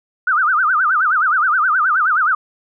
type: tone with vibrato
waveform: sine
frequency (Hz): 1362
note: F6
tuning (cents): -44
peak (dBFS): -12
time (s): 0.27-2.35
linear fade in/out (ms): 5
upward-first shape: sine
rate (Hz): 9.5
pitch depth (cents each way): 230
effects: none